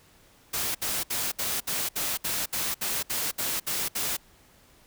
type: noise bursts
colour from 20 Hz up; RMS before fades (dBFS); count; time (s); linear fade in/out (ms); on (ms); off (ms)
white; -29; 13; 0.53-4.17; 10; 220; 65
effects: pink hiss -58 dBFS RMS until 4.86 s